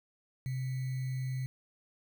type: tone with sample-and-hold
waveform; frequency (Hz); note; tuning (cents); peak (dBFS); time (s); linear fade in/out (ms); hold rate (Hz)
sine; 130; C3; -11; -32; 0.46-1.46; 0; 2100
effects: none